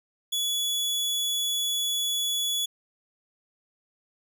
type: tone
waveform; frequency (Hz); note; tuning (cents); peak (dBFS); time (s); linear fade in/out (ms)
sawtooth; 3400; G#7; +40; -22; 0.32-2.66; 10
effects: none